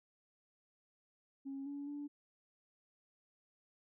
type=tone with pitch steps; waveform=sine; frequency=273.4 / 284.1 / 289.6 Hz; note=C#4 / C#4 / D4; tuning=-24 / +43 / -24 cents; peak=-40 dBFS; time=1.45-2.08 s; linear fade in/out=20 ms; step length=210 ms; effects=tanh soft clip ceiling -37 dBFS